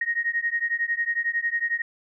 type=beating tone pair; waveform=sine; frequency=1864.7 / 1875.7 Hz; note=A#6 / A#6; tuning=0 / +10 cents; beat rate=11 Hz; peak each=-26 / -26 dBFS; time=0.01-1.82 s; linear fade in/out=5 ms; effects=none